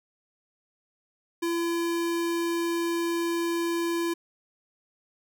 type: tone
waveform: square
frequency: 338.6 Hz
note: E4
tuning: 46 cents sharp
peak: -26 dBFS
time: 1.42-4.14 s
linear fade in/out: 10 ms
effects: none